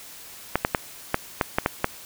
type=clicks; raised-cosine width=0.5 ms; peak=-4 dBFS; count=8; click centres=0.556 / 0.649 / 0.748 / 1.144 / 1.412 / 1.585 / 1.661 / 1.844 s; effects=white hiss -43 dBFS RMS until 2.05 s